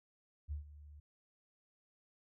sine tone with ADSR envelope, 73.8 Hz, D2, 9 cents sharp, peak -36 dBFS, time 0.48-1 s, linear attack 37 ms, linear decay 120 ms, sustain -16 dB, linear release 5 ms, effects none

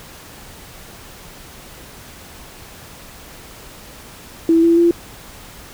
sine tone with pitch steps, 329.6 / 335.6 / 341.6 Hz, E4 / E4 / F4, 0 / +31 / -38 cents, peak -9 dBFS, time 4.49-4.91 s, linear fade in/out 2 ms, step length 140 ms, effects pink hiss -39 dBFS RMS until 5.73 s

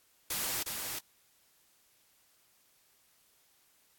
white noise with echo, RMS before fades -34 dBFS, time 0.3-0.63 s, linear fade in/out 5 ms, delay 360 ms, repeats 1, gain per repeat -4 dB, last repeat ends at 0.99 s, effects white hiss -68 dBFS RMS until 3.98 s + AAC 64 kbps

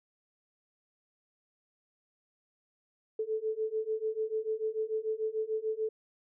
sine beating tone pair, 433.9 / 440.7 Hz, A4 / A4, -24 / +3 cents, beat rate 6.8 Hz, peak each -34 / -33 dBFS, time 3.19-5.89 s, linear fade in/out 5 ms, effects none

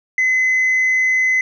sine tone, 2035 Hz, C7, 49 cents flat, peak -11 dBFS, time 0.18-1.41 s, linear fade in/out 2 ms, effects tanh soft clip ceiling -11 dBFS

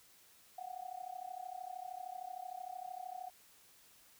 sine tone with amplitude modulation, 736 Hz, F#5, 9 cents flat, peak -39 dBFS, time 0.58-3.3 s, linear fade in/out 5 ms, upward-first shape sine, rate 33.1 Hz, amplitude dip 90%, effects white hiss -64 dBFS RMS until 4.19 s

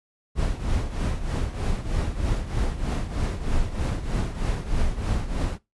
brown noise with tremolo, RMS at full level -22 dBFS, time 0.35-5.59 s, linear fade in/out 50 ms, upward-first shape triangle, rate 3.2 Hz, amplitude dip 75%, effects noise-tail reverb RT60 0.2 s tail -20 dB re dry + resampled to 24000 Hz

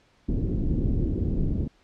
pink low-pass noise, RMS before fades -25 dBFS, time 0.28-1.68 s, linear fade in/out 10 ms, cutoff 340 Hz, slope 24 dB/octave, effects pink hiss -62 dBFS RMS until 1.83 s + low-pass 5000 Hz 12 dB/octave

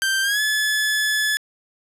sawtooth tone with pitch glide, 1568 to 1719.8 Hz, G6 to A6, 0 to -40 cents, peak -15 dBFS, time 0.02-1.37 s, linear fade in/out 0 ms, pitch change +160 cents, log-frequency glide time 0.22-0.41 s, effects resampled to 32000 Hz + 8-bit

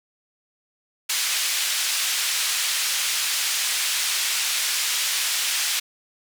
pink band-pass noise, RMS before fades -24 dBFS, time 1.09-5.8 s, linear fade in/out 10 ms, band 2500 to 11000 Hz, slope 12 dB/octave, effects none

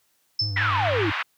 sine tone with exponential decay, 5274 Hz, E8, in tune, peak -18 dBFS, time 0.39-0.68 s, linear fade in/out 5 ms, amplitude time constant 62 ms
triangle tone with vibrato, 101.2 Hz, G#2, 44 cents flat, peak -24 dBFS, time 0.41-1.12 s, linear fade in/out 10 ms, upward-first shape square, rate 5.2 Hz, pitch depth 55 cents each way
sine exponential sweep, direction down, 2031 to 294.6 Hz, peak -22 dBFS, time 0.56-1.1 s, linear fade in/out 5 ms
pink band-pass noise, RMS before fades -28 dBFS, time 0.56-1.23 s, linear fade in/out 10 ms, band 1000 to 3000 Hz, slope 24 dB/octave
effects white hiss -67 dBFS RMS until 1.37 s + high-pass 60 Hz 12 dB/octave

